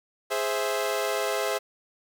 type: chord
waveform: sawtooth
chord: Ab augmented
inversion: none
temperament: equal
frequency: 415.3 / 523.3 / 659.3 Hz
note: Ab4 / C5 / E5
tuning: 0 / 0 / 0 cents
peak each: -26 dBFS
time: 0.3-1.59 s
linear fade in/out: 20 ms
effects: none